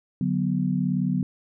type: chord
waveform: sine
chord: B minor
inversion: first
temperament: equal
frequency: 146.83 / 185 / 246.9 Hz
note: D3 / F#3 / B3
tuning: 0 / 0 / 0 cents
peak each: -27 / -24 / -27 dBFS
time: 0.21-1.23 s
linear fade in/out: 2 ms
effects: none